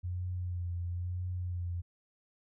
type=tone with vibrato; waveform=sine; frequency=88.8 Hz; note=F2; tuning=29 cents sharp; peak=-33 dBFS; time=0.03-1.82 s; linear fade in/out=20 ms; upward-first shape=sine; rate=1 Hz; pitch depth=32 cents each way; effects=none